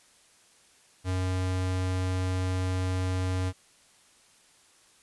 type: tone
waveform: square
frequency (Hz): 92.5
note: F#2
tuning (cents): 0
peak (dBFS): -27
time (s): 1.04-3.53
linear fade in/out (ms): 50
effects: white hiss -60 dBFS RMS until 5.02 s + resampled to 24000 Hz